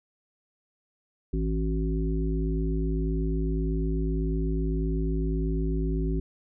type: harmonic tone with a mistuned harmonic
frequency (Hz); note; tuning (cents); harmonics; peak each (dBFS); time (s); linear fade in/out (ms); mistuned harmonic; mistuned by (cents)
54; A1; -32; 1 / 3 / 5 / 7; -26 / -31 / -33 / -34; 1.33-6.2; 5; 7; -29
effects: none